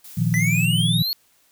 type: noise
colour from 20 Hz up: blue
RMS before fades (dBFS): -41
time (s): 0.04-0.66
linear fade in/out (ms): 5
type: chord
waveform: sine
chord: Bb suspended fourth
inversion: none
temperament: equal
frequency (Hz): 116.54 / 155.56 / 174.61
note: Bb2 / Eb3 / F3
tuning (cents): 0 / 0 / 0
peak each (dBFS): -22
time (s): 0.17-1.03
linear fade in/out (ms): 10
type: exponential sweep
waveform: square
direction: up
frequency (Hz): 1956 to 4403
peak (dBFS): -22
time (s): 0.34-1.13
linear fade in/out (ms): 0
effects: white hiss -60 dBFS RMS until 1.51 s